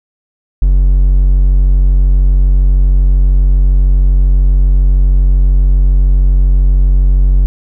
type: tone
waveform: triangle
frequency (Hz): 46.37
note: F#1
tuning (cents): +5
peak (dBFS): -3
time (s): 0.62-7.46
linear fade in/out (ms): 0
effects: none